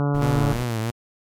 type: harmonic tone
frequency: 143.4 Hz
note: D3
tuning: 41 cents flat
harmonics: 1 / 2 / 3 / 4 / 5 / 6 / 7 / 8 / 9 / 10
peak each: -20 / -26 / -30 / -32 / -34 / -36 / -37 / -38 / -39 / -40 dBFS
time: 0-0.53 s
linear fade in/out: 0 ms
type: noise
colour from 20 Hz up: brown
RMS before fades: -31 dBFS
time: 0.14-0.64 s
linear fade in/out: 10 ms
type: tone with vibrato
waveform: sawtooth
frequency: 116.54 Hz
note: A#2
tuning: in tune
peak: -19 dBFS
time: 0.21-0.91 s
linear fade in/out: 10 ms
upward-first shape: triangle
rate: 3 Hz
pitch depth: 120 cents each way
effects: MP3 96 kbps